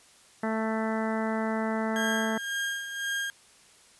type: harmonic tone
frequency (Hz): 220.9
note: A3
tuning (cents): +7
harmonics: 1 / 2 / 3 / 4 / 5 / 6 / 7 / 8 / 9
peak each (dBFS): -29 / -35 / -34 / -36 / -42 / -39 / -42 / -41 / -42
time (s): 0.43-2.38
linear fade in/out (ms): 5
type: tone with tremolo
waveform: 35% pulse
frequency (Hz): 1615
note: G#6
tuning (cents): -49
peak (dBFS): -26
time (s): 1.96-3.3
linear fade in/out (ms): 0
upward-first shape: sine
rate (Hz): 1.9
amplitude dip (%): 60
effects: white hiss -57 dBFS RMS until 3.99 s + resampled to 24000 Hz